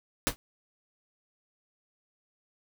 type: noise with exponential decay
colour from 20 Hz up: pink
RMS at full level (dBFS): -21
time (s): 0.27-0.36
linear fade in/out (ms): 0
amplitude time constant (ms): 19
effects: none